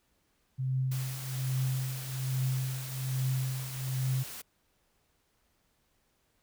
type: tone with tremolo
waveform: sine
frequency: 130.6 Hz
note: C3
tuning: 3 cents flat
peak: -26 dBFS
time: 0.58-4.24 s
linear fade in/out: 20 ms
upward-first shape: triangle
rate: 1.2 Hz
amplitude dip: 80%
type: noise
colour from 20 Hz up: white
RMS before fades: -43 dBFS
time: 0.91-4.42 s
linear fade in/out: 10 ms
effects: pink hiss -73 dBFS RMS until 6.42 s